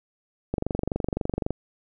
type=click train; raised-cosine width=2 ms; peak=-12 dBFS; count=24; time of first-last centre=0.54-1.506 s; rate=23.8 Hz; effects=none